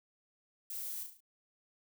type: noise with echo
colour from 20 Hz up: violet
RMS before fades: -42 dBFS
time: 0.7-1.03 s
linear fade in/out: 2 ms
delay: 35 ms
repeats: 5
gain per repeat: -5 dB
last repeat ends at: 1.205 s
effects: none